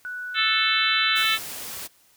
sine tone with pitch glide, 1480 to 1494.6 Hz, F#6 to F#6, 0 to +17 cents, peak -30 dBFS, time 0.05-1.23 s, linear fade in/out 0 ms, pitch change +17 cents, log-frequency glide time 0.3-0.79 s
harmonic tone, 440 Hz, A4, in tune, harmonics 3 / 4 / 5 / 6 / 7 / 8 / 9, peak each -27 / -27 / -27 / -27 / -27 / -27 / -27 dBFS, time 0.34-1.39 s, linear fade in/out 50 ms
white noise, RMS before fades -35 dBFS, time 1.15-1.88 s, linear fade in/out 20 ms
effects white hiss -59 dBFS RMS until 2.16 s

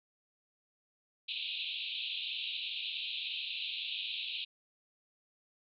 white band-pass noise, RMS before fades -39 dBFS, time 1.28-4.45 s, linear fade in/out 10 ms, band 2500 to 4000 Hz, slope 96 dB/octave, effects none

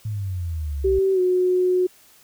sine exponential sweep, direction down, 110 to 61.74 Hz, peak -24 dBFS, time 0.05-0.99 s, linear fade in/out 5 ms
sine tone with pitch glide, 384.8 to 364.9 Hz, G4 to F#4, -32 to -24 cents, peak -16 dBFS, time 0.84-1.87 s, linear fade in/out 10 ms, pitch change -92 cents, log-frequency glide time 1.13-1.2 s
effects white hiss -53 dBFS RMS until 2.23 s

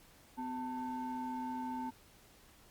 triangle ring-modulated tone, 319 Hz, D#4, 43 cents sharp, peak -32 dBFS, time 0.37-1.91 s, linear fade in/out 20 ms, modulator 572 Hz, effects pink hiss -62 dBFS RMS until 2.7 s + Opus 48 kbps

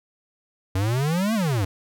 square exponential two-way sweep, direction up then down, 91 to 231.9 to 91 Hz, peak -21 dBFS, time 0.75-1.65 s, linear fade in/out 5 ms, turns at 1.34 s, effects none

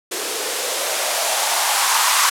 violet noise with band-pass filter sweep, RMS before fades -19 dBFS, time 0.11-2.3 s, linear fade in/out 10 ms, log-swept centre 380 to 1100 Hz, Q 3.6, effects low-pass 12000 Hz 12 dB/octave

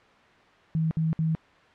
sine tone bursts, 160.3 Hz, E3, 48 cents flat, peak -22 dBFS, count 3, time 0.75-1.35 s, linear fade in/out 0 ms, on 160 ms, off 60 ms, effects white hiss -55 dBFS RMS until 1.74 s + low-pass 2000 Hz 12 dB/octave

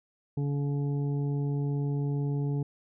harmonic tone, 142.3 Hz, C#3, 46 cents sharp, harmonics 1 / 2 / 3 / 5 / 6, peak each -27 / -36 / -39 / -52 / -51 dBFS, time 0.37-2.63 s, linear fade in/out 5 ms, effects none

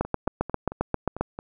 two click trains, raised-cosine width 1 ms, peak -20 / -9 dBFS, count 7 / 10, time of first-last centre 0.05-1.389 / 0.01-1.21 s, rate 4.48 / 7.5 Hz, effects none

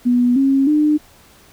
sine tone with pitch steps, 244.7 / 271.5 / 301.3 Hz, B3 / C#4 / D4, -16 / -36 / +44 cents, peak -11 dBFS, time 0.05-0.98 s, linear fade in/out 20 ms, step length 310 ms, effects pink hiss -48 dBFS RMS until 1.52 s

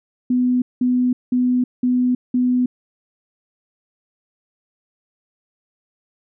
sine tone bursts, 249.5 Hz, B3, 18 cents sharp, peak -14 dBFS, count 5, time 0.3-2.66 s, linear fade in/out 5 ms, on 320 ms, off 190 ms, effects none

